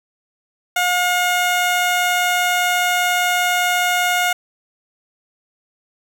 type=tone; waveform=15% pulse; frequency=717 Hz; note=F5; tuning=45 cents sharp; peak=-9 dBFS; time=0.76-4.33 s; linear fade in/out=5 ms; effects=none